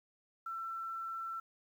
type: tone with quantisation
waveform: sine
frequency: 1342 Hz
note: E6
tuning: 31 cents sharp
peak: -38 dBFS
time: 0.46-1.4 s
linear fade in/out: 5 ms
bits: 11
effects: none